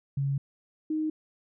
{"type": "tone pair in turn", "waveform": "sine", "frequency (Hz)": [138.59, 311.1], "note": ["C#3", "D#4"], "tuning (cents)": [0, 0], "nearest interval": "octave + major second", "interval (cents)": 1400, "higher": "second", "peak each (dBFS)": [-25, -26], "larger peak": "first", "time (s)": [[0.17, 0.38], [0.9, 1.1]], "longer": "first", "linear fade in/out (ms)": 5, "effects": []}